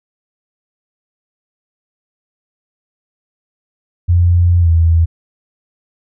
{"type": "tone with pitch glide", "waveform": "sine", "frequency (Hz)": [87.31, 82.74], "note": ["F2", "E2"], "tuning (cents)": [0, 7], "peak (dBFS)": -7, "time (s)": [4.08, 5.06], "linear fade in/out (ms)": 20, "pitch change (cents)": -93, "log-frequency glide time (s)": [4.6, 4.69], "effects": []}